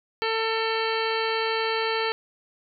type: harmonic tone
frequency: 447.2 Hz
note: A4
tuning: 28 cents sharp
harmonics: 1 / 2 / 3 / 4 / 5 / 6 / 7 / 9 / 10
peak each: -27 / -30 / -32 / -33 / -34 / -35 / -35 / -37 / -37 dBFS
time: 0.22-2.12 s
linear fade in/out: 0 ms
effects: none